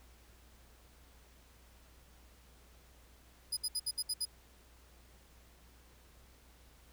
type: tone bursts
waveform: 25% pulse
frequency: 4978 Hz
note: D#8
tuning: in tune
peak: -28 dBFS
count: 7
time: 3.52-4.254 s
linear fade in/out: 10 ms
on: 50 ms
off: 64 ms
effects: added 60 Hz sine -61 dBFS peak until 6.92 s + pink hiss -64 dBFS RMS until 6.92 s